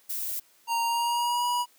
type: noise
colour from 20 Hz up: violet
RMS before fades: -32 dBFS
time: 0.09-0.4 s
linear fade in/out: 10 ms
type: tone with pitch glide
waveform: square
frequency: 929 to 970.7 Hz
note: A#5 to B5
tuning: -6 to -30 cents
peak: -25 dBFS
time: 0.67-1.66 s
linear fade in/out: 50 ms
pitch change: +76 cents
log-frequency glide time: 0.83-1.46 s
effects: white hiss -61 dBFS RMS until 1.78 s + high-pass 200 Hz 12 dB/octave